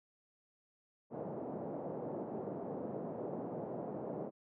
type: band-pass noise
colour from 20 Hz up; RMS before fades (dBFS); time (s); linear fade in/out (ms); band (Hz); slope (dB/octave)
white; -42; 1.1-4.31; 50; 140 to 640; 24
effects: none